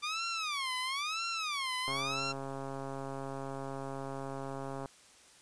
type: tone with vibrato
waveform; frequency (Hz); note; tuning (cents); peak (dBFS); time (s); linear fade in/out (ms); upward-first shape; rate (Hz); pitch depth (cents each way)
15% pulse; 1174.7; D6; 0; -27; 0.02-2.33; 20; sine; 1; 260
type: click train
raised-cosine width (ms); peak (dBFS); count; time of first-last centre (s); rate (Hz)
1; -27; 406; 1.88-4.858; 136
effects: white hiss -59 dBFS RMS until 5.41 s + resampled to 22050 Hz